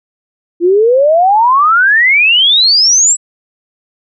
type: exponential sweep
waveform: sine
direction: up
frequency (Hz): 334.1 to 7902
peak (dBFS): -5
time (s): 0.6-3.17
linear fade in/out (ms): 50
effects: none